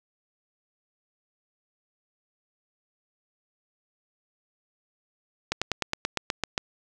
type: slowing click train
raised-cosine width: 0.2 ms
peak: -8 dBFS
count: 10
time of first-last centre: 5.52-6.579 s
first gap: 96 ms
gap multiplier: 1.05
effects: none